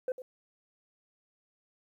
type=tone with echo; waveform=sine; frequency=510 Hz; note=C5; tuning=44 cents flat; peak=-26 dBFS; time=0.08-0.12 s; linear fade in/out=2 ms; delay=100 ms; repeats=1; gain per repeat=-14 dB; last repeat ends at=0.22 s; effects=tanh soft clip ceiling -27 dBFS + 11-bit